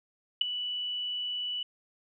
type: tone with ADSR envelope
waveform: sine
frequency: 2961 Hz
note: F#7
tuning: 1 cent sharp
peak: -17 dBFS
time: 0.41-1.63 s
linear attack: 5 ms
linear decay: 7 ms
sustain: -14 dB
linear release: 4 ms
effects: none